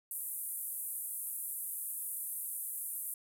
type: band-pass noise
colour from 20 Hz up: white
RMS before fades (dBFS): -40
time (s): 0.11-3.14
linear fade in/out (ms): 2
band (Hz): 9100 to 14000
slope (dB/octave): 48
effects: none